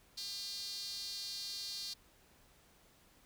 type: tone with high-pass filter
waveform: sawtooth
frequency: 401.2 Hz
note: G4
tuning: 40 cents sharp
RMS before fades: -43 dBFS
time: 0.17-1.94 s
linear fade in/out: 10 ms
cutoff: 4400 Hz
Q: 6.4
effects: pink hiss -66 dBFS RMS until 3.25 s